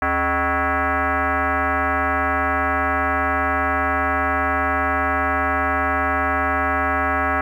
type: tone with frequency modulation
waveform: sine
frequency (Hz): 270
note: C#4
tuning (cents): -45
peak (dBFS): -17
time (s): 0.02-7.41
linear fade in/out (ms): 2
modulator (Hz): 345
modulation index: 4.7
effects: 9-bit